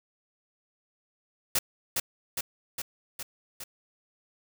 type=noise with echo; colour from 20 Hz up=white; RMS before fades=-25 dBFS; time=1.55-1.59 s; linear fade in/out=5 ms; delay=410 ms; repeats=5; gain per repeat=-3 dB; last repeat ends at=3.64 s; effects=none